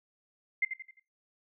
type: tone with echo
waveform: sine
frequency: 2093 Hz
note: C7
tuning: in tune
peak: -24 dBFS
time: 0.62-0.65 s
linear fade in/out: 5 ms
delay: 87 ms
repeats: 4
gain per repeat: -8 dB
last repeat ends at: 0.998 s
effects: noise-tail reverb RT60 0.3 s tail -20 dB re dry